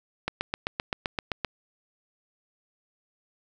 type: click train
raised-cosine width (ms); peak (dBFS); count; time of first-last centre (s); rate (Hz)
0.3; -11; 10; 0.28-1.447; 7.71
effects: none